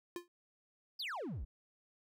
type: tone with exponential decay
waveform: square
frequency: 349.2 Hz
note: F4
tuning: in tune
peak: -37 dBFS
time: 0.16-0.28 s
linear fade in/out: 1 ms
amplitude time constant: 25 ms
type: exponential sweep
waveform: triangle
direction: down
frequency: 5210 to 45.51 Hz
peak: -37 dBFS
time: 0.99-1.45 s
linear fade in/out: 10 ms
effects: none